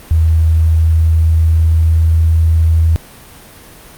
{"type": "tone with pitch glide", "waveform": "sine", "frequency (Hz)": [80.5, 81.25], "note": ["E2", "E2"], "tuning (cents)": [-41, -24], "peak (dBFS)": -7, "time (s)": [0.11, 2.96], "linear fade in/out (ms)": 0, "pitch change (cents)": 17, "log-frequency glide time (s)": [0.24, 2.34], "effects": ["pink hiss -37 dBFS RMS until 3.97 s", "Opus 32 kbps"]}